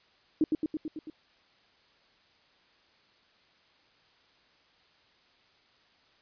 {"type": "tone with echo", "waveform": "sine", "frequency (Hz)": 311.1, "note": "D#4", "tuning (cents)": 0, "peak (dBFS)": -20, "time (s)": [0.41, 0.44], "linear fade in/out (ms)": 2, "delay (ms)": 110, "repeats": 6, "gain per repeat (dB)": -3, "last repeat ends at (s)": 1.1, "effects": ["white hiss -64 dBFS RMS until 6.21 s", "resampled to 11025 Hz"]}